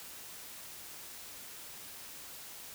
silence, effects white hiss -48 dBFS RMS until 2.74 s

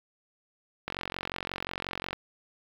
click train, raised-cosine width 0.3 ms, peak -16 dBFS, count 58, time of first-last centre 0.88-2.13 s, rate 45.6 Hz, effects low-pass 5000 Hz 12 dB/octave + 7-bit

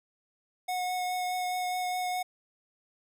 square tone with vibrato, 729 Hz, F#5, 26 cents flat, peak -30 dBFS, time 0.68-2.23 s, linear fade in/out 10 ms, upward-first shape triangle, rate 4.8 Hz, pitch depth 12 cents each way, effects none

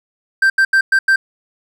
triangle tone bursts at uneven times, 1568 Hz, G6, in tune, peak -7 dBFS, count 5, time 0.42-0.5 / 0.58-0.65 / 0.73-0.81 / 0.92-0.99 / 1.08-1.16 s, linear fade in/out 5 ms, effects none

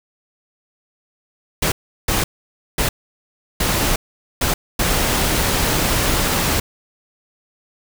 pink noise bursts at uneven times, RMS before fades -18 dBFS, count 6, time 1.62-1.72 / 2.08-2.24 / 2.78-2.89 / 3.6-3.96 / 4.41-4.54 / 4.79-6.6 s, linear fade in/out 5 ms, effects none

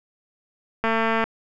click train, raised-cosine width 0.5 ms, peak -8 dBFS, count 91, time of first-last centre 0.84-1.24 s, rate 225 Hz, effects none

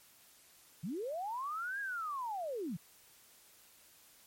sine linear two-way sweep, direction up then down, 141.5 to 1661.2 to 141.5 Hz, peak -36 dBFS, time 0.83-2.77 s, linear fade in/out 10 ms, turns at 1.8 s, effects white hiss -62 dBFS RMS until 4.26 s + MP3 64 kbps

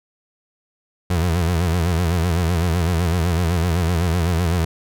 30% pulse tone with vibrato, 85.5 Hz, F2, 36 cents flat, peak -14 dBFS, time 1.1-4.65 s, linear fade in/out 5 ms, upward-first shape sine, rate 7.9 Hz, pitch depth 110 cents each way, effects none

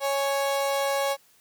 35% pulse tone pair together, 554.4 / 830.7 Hz, C#5 / G#5, 0 / 0 cents, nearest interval perfect fifth, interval 700 cents, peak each -23 / -28 dBFS, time 0-1.17 s, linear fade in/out 50 ms, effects white hiss -60 dBFS RMS until 1.4 s

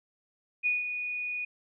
sine tone with ADSR envelope, 2466 Hz, D#7, 16 cents flat, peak -23 dBFS, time 0.63-1.45 s, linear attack 32 ms, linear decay 170 ms, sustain -8 dB, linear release 6 ms, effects none

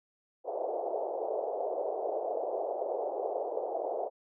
white band-pass noise, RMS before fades -34 dBFS, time 0.44-4.1 s, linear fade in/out 50 ms, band 400 to 740 Hz, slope 48 dB/octave, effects none

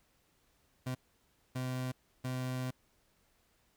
30% pulse tone bursts at uneven times, 127.9 Hz, C3, 39 cents flat, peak -32 dBFS, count 3, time 0.86-0.95 / 1.55-1.92 / 2.24-2.71 s, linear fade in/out 10 ms, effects pink hiss -72 dBFS RMS until 3.76 s

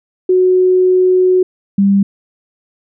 sine tone pair in turn, 368.3 / 198.17 Hz, F#4 / G3, -8 / +19 cents, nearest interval major seventh, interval 1073 cents, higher first, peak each -7 / -7 dBFS, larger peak neither, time 0.29-1.43 / 1.78-2.03 s, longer first, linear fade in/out 5 ms, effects none

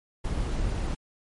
brown noise, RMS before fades -28 dBFS, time 0.24-0.95 s, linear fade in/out 10 ms, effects MP3 48 kbps

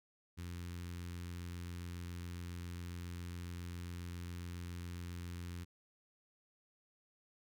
sawtooth tone with notch filter, 87.31 Hz, F2, in tune, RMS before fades -45 dBFS, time 0.37-5.65 s, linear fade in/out 20 ms, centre 650 Hz, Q 0.55, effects none

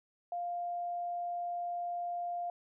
sine tone, 700 Hz, F5, 4 cents sharp, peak -34 dBFS, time 0.32-2.5 s, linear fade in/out 2 ms, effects none

